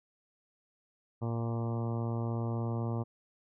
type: harmonic tone with a mistuned harmonic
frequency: 116.2 Hz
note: A#2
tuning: 5 cents flat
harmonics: 1 / 2 / 3 / 4 / 5 / 6 / 7 / 8 / 9 / 10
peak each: -32 / -38 / -42 / -44 / -46 / -48 / -49 / -50 / -51 / -52 dBFS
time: 1.21-3.04 s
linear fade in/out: 20 ms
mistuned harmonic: 1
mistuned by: -16 cents
effects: none